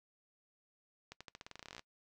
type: accelerating click train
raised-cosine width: 0.2 ms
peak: -30 dBFS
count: 18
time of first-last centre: 1.12-1.794 s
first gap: 86 ms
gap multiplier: 0.89
effects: noise-tail reverb RT60 0.1 s tail -22 dB re dry